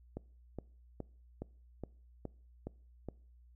click train, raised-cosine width 2 ms, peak -27 dBFS, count 8, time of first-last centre 0.17-3.087 s, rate 2.4 Hz, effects noise-tail reverb RT60 0.5 s tail -24 dB re dry + added 60 Hz sine -58 dBFS peak until 3.55 s

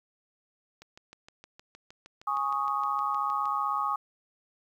click train, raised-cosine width 0.2 ms, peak -31 dBFS, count 18, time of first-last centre 0.82-3.456 s, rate 6.45 Hz
sine chord, Ab suspended fourth, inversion none, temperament equal, 830.6 / 1108.7 / 1244.5 Hz, Ab5 / Db6 / Eb6, 0 / 0 / 0 cents, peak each -33 / -30 / -30 dBFS, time 2.27-3.96 s, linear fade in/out 5 ms
effects 10-bit

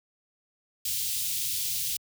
white band-stop noise, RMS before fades -30 dBFS, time 0.85-1.97 s, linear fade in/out 5 ms, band 130 to 2900 Hz, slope 24 dB/octave, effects high-pass 80 Hz 12 dB/octave

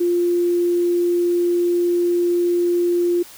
sine tone, 349.2 Hz, F4, in tune, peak -15 dBFS, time 0-3.23 s, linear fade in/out 10 ms, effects white hiss -42 dBFS RMS until 3.37 s

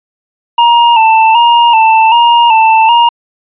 square tone with vibrato, 915 Hz, A#5, 32 cents flat, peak -4 dBFS, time 0.58-3.09 s, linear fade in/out 5 ms, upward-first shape square, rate 1.3 Hz, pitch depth 53 cents each way, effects resampled to 8000 Hz

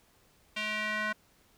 square tone with band-pass filter sweep, 213.3 Hz, G#3, 46 cents sharp, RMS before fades -33 dBFS, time 0.56-1.13 s, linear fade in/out 10 ms, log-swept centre 2700 to 1600 Hz, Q 2.5, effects pink hiss -65 dBFS RMS until 1.57 s

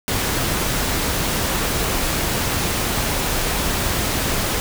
pink noise, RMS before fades -21 dBFS, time 0.08-4.6 s, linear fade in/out 0 ms, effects none

